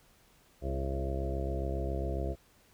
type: harmonic tone with a mistuned harmonic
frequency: 67.3 Hz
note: C2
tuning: 49 cents sharp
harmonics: 1 / 2 / 3 / 4 / 5 / 6 / 7 / 8 / 9 / 10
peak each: -33 / -40 / -45 / -47 / -41 / -42 / -49 / -42 / -48 / -42 dBFS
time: 0.61-2.36 s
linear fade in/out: 50 ms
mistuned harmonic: 6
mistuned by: +16 cents
effects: pink hiss -64 dBFS RMS until 2.73 s